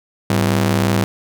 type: ring-modulated tone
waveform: sawtooth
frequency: 148.4 Hz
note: D3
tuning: 18 cents sharp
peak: -7 dBFS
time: 0.3-1.04 s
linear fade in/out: 0 ms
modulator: 42.5 Hz
effects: none